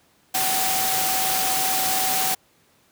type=tone in noise; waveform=sine; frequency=759 Hz; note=F#5; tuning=44 cents sharp; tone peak=-26 dBFS; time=0.34-2.35 s; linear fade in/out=10 ms; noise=white; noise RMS=-23 dBFS; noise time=0.34-2.35 s; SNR=-6 dB; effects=pink hiss -60 dBFS RMS until 2.91 s + high-pass 100 Hz 12 dB/octave